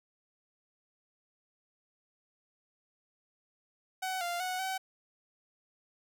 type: tone with pitch steps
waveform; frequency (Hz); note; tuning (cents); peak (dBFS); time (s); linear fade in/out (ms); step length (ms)
sawtooth; 751 / 696 / 738 / 760; F#5 / F5 / F#5 / F#5; +26 / -6 / -5 / +46; -29; 4.02-4.78; 10; 190
effects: none